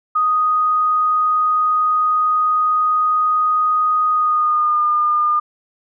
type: tone with pitch glide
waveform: sine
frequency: 1244.5 to 1210.5 Hz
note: D#6 to D#6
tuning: 0 to -48 cents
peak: -13 dBFS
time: 0.15-5.4 s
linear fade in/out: 10 ms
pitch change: -48 cents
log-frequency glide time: 4.11-4.83 s
effects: none